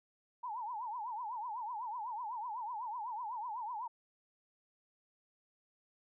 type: tone with vibrato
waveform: sine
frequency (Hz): 917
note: A#5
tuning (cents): -29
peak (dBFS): -38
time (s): 0.43-3.88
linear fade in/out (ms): 10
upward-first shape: triangle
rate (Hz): 8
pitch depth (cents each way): 210
effects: none